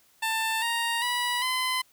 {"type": "tone with pitch steps", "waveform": "15% pulse", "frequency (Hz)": [890, 932.1, 976.2, 1022.3], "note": ["A5", "A#5", "B5", "C6"], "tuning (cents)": [20, 0, -20, -41], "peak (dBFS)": -19, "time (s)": [0.22, 1.82], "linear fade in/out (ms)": 10, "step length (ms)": 400, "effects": ["white hiss -62 dBFS RMS until 1.92 s"]}